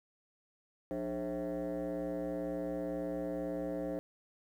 sine tone with frequency modulation, 415.2 Hz, G#4, in tune, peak -32 dBFS, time 0.91-3.99 s, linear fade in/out 0 ms, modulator 118 Hz, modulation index 1.9, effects tanh soft clip ceiling -33 dBFS + 11-bit

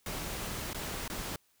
pink noise with dropouts, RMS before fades -38 dBFS, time 0.06-1.36 s, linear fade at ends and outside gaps 2 ms, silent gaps 0.733-0.745 / 1.079-1.099 s, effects white hiss -70 dBFS RMS until 1.6 s

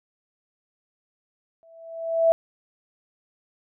sine tone with exponential growth, 659.3 Hz, E5, in tune, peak -12 dBFS, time 1.63-2.32 s, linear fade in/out 0 ms, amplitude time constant 150 ms, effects none

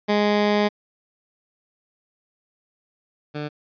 15% pulse tone pair in turn, 207.7 / 148.92 Hz, G#3 / D3, 0 / +24 cents, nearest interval tritone, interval 576 cents, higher first, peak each -11 / -21 dBFS, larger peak first, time 0.08-0.69 / 3.34-3.49 s, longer first, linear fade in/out 20 ms, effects resampled to 11025 Hz

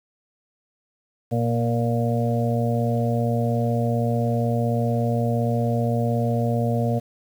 harmonic tone with a mistuned harmonic, 117.3 Hz, A#2, 11 cents sharp, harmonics 1 / 2 / 4 / 5 / 6, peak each -22 / -25 / -28 / -29 / -30 dBFS, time 1.31-7 s, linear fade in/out 20 ms, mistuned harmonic 1, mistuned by +22 cents, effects 8-bit

